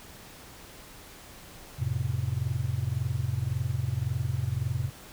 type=chord; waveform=sine; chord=F major; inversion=none; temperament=just; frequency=87.31 / 109.13 / 130.96 Hz; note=F2 / A2 / C3; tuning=0 / -14 / +2 cents; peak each=-32 / -30 / -29 dBFS; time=1.78-4.9 s; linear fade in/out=20 ms; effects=tanh soft clip ceiling -19 dBFS + pink hiss -48 dBFS RMS until 5.12 s